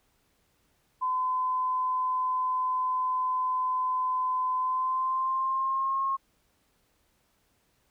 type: tone with pitch glide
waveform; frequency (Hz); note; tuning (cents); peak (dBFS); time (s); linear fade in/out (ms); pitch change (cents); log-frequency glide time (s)
sine; 1019 to 1079.6; C6 to C#6; -46 to -46; -25; 1.01-6.17; 20; +100; 4.57-6.02
effects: pink hiss -70 dBFS RMS until 7.9 s